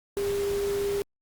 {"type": "tone in noise", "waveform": "sine", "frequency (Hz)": 401.7, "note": "G4", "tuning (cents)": 42, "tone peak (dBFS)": -25, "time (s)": [0.17, 1.02], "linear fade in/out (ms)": 0, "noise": "pink", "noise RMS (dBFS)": -38, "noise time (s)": [0.17, 1.02], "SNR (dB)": 10, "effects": ["Opus 48 kbps"]}